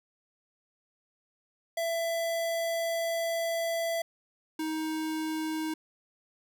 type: tone pair in turn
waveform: square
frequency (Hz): 667 / 314.8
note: E5 / D#4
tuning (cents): +20 / +20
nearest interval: octave + minor second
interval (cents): 1300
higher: first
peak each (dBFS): -29 / -31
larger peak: first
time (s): 1.77-4.02 / 4.59-5.74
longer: first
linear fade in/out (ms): 5
effects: none